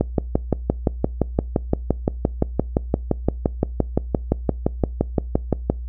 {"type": "click train", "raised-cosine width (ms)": 2, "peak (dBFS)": -3, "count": 34, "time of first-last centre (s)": [0.01, 5.7], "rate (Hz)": 5.8, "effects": ["noise-tail reverb RT60 0.3 s tail -25 dB re dry", "added 60 Hz sine -27 dBFS peak until 5.88 s"]}